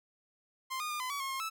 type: tone with pitch steps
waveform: sawtooth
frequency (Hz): 1048 / 1225 / 1208 / 1016 / 1135 / 1080 / 1069 / 1311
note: C6 / D#6 / D6 / B5 / C#6 / C#6 / C6 / E6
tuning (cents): +2 / -27 / +48 / +49 / +41 / -45 / +37 / -10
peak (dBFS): -31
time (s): 0.7-1.5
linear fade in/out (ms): 20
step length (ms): 100
effects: none